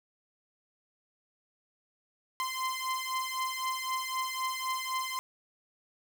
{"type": "beating tone pair", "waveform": "sawtooth", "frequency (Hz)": [1036, 1039.9], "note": ["C6", "C6"], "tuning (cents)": [-17, -11], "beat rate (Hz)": 3.9, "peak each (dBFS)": -31, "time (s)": [2.4, 5.19], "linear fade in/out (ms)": 0, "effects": ["9-bit"]}